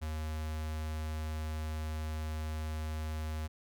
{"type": "tone with notch filter", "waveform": "square", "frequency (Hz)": 77.78, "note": "D#2", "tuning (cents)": 0, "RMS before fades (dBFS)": -37, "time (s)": [0.01, 3.48], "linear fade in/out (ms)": 20, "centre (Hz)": 320, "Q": 1.4, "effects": []}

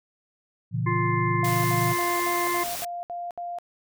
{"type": "chord", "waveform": "sine", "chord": "A# diminished", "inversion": "none", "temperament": "just", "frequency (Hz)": [116.54, 139.85, 167.82], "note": ["A#2", "C#3", "E3"], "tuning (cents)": [0, 16, 31], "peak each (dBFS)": [-26, -30, -29], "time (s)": [0.71, 1.96], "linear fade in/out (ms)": 50}
{"type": "harmonic tone", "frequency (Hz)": 349.2, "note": "F4", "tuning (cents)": 0, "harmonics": [1, 3, 5, 6], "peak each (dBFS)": [-29, -26, -37, -31], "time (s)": [0.86, 2.64], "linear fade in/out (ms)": 10}
{"type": "tone bursts", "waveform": "sine", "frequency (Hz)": 698.5, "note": "F5", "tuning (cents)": 0, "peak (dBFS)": -30, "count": 8, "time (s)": [1.43, 3.586], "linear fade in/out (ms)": 0, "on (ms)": 210, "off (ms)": 68}
{"type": "noise", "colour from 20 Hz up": "white", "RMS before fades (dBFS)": -33, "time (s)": [1.44, 2.85], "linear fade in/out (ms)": 5}
{"effects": []}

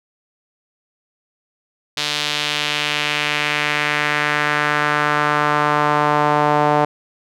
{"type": "tone with band-pass filter sweep", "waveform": "sawtooth", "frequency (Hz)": 148.6, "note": "D3", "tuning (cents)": 21, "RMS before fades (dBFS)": -18, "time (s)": [1.97, 6.85], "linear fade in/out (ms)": 5, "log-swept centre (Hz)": [3900, 790], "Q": 1.8, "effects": []}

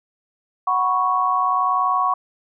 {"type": "chord", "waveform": "sine", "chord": "F# suspended fourth", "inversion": "none", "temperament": "equal", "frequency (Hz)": [740, 987.8, 1108.7], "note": ["F#5", "B5", "C#6"], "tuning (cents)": [0, 0, 0], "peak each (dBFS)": [-23, -24, -18], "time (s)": [0.67, 2.14], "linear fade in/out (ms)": 5, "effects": []}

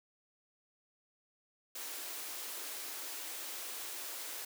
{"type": "high-pass noise", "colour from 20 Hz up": "white", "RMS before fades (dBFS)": -43, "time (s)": [1.75, 4.45], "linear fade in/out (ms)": 5, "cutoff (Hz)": 270, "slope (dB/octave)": 96, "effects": []}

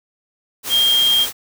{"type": "tone in noise", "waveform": "sine", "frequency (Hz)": 3213, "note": "G7", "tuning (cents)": 42, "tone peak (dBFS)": -12, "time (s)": [0.69, 1.27], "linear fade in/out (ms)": 50, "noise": "white", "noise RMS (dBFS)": -25, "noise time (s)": [0.63, 1.33], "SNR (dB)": 10, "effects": []}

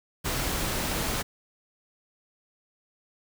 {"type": "noise", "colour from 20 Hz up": "pink", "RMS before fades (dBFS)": -29, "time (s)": [0.24, 1.23], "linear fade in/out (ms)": 20, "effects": []}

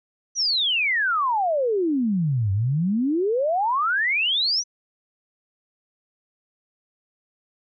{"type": "exponential two-way sweep", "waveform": "sine", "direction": "down then up", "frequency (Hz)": [6050, 94.1, 6050], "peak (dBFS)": -19, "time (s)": [0.35, 4.64], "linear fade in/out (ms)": 50, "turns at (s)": 2.52, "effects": []}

